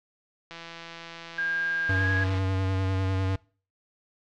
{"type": "click train", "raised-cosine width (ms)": 0.2, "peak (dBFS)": -23, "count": 314, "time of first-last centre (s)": [0.51, 2.384], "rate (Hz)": 167}
{"type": "tone with pitch glide", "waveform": "sine", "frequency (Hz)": [1612, 1654.5], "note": ["G6", "G#6"], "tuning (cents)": [48, -7], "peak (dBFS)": -25, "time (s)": [1.38, 2.24], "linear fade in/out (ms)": 5, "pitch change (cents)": 45, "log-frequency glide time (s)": [1.95, 2.06]}
{"type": "tone with vibrato", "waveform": "square", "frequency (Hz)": 95, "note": "F#2", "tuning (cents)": 46, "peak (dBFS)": -25, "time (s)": [1.89, 3.36], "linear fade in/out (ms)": 5, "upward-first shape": "sine", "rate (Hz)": 10, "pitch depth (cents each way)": 23}
{"effects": ["noise-tail reverb RT60 0.4 s tail -24 dB re dry", "low-pass 4000 Hz 12 dB/octave"]}